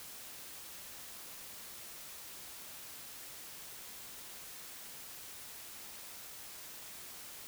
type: silence
effects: white hiss -49 dBFS RMS until 7.47 s